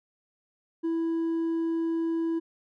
sine tone with hard clipping, 329.6 Hz, E4, in tune, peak -26 dBFS, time 0.83-2.4 s, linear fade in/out 20 ms, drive 2 dB, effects none

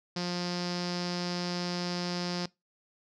sawtooth tone with low-pass filter, 176.7 Hz, F3, 21 cents sharp, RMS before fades -33 dBFS, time 0.16-2.46 s, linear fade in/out 5 ms, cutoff 5000 Hz, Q 6.7, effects noise-tail reverb RT60 0.2 s tail -22 dB re dry

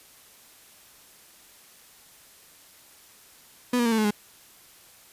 35% pulse tone with pitch steps, 246.9 / 238.5 / 230.4 / 222.5 / 214.9 / 207.6 Hz, B3 / A#3 / A#3 / A3 / A3 / G#3, 0 / +40 / -20 / +20 / -41 / 0 cents, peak -19 dBFS, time 3.73-4.108 s, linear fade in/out 5 ms, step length 63 ms, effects white hiss -53 dBFS RMS until 5.12 s + resampled to 32000 Hz

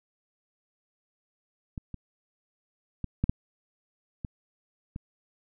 clicks, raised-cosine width 5 ms, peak -23 / -25 / -19 / -12 / -10 / -21 / -24 dBFS, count 7, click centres 1.778 / 1.943 / 3.043 / 3.24 / 3.295 / 4.248 / 4.961 s, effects none

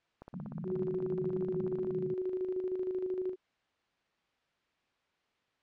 click train, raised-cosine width 1 ms, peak -33 dBFS, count 29, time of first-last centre 0.22-1.907 s, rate 16.6 Hz
pink band-pass noise, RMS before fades -41 dBFS, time 0.33-2.14 s, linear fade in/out 5 ms, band 150 to 210 Hz, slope 48 dB/octave
sine tone with tremolo, 370 Hz, F#4, in tune, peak -30 dBFS, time 0.64-3.36 s, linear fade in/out 50 ms, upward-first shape square, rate 13 Hz, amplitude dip 45%
effects white hiss -75 dBFS RMS until 5.62 s + low-pass 3000 Hz 12 dB/octave

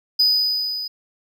triangle tone with level ramp, 4978 Hz, D#8, in tune, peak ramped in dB -11 to -25 dBFS, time 0.19-0.88 s, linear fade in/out 10 ms, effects none

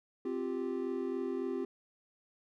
triangle chord, C suspended fourth, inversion none, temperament just, 261.6 / 348.8 / 392.4 Hz, C4 / F4 / G4, 0 / -2 / +2 cents, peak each -36 / -36 / -35 dBFS, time 0.25-1.65 s, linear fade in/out 5 ms, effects none

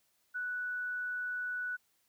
sine tone, 1480 Hz, F#6, in tune, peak -34 dBFS, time 0.34-1.77 s, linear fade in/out 20 ms, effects white hiss -74 dBFS RMS until 2.08 s

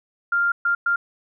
sine tone bursts at uneven times, 1396.9 Hz, F6, in tune, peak -17 dBFS, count 3, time 0.32-0.52 / 0.65-0.75 / 0.86-0.96 s, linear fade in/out 5 ms, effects none

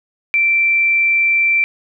sine tone, 2345 Hz, D7, 3 cents flat, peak -11 dBFS, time 0.34-1.64 s, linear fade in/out 0 ms, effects none

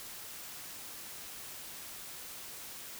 silence, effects white hiss -46 dBFS RMS until 2.99 s

